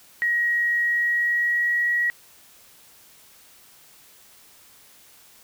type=tone with pitch glide; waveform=sine; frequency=1897 to 1913.5 Hz; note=A#6 to A#6; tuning=+30 to +45 cents; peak=-19 dBFS; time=0.22-2.1 s; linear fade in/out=0 ms; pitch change=+15 cents; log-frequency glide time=0.8-1.87 s; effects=white hiss -52 dBFS RMS until 5.43 s